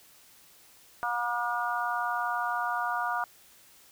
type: harmonic tone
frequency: 239.6 Hz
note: A#3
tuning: 48 cents sharp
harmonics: 3 / 4 / 5 / 6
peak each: -33 / -33 / -33 / -33 dBFS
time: 1.03-3.24 s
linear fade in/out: 0 ms
effects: white hiss -57 dBFS RMS until 3.91 s